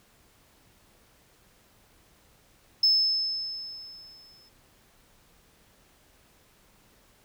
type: tone with exponential decay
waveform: sine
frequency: 5230 Hz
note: E8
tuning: 15 cents flat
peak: -16 dBFS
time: 2.83-4.49 s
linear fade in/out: 5 ms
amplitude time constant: 360 ms
effects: tanh soft clip ceiling -12 dBFS + pink hiss -61 dBFS RMS until 7.24 s